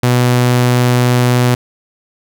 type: tone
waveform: sawtooth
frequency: 123.47 Hz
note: B2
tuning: in tune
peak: -5 dBFS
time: 0.03-1.55 s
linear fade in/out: 5 ms
effects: none